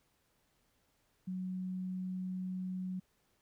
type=tone; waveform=sine; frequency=184.9 Hz; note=F#3; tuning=1 cent flat; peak=-36 dBFS; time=1.27-3 s; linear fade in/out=10 ms; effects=pink hiss -75 dBFS RMS until 3.41 s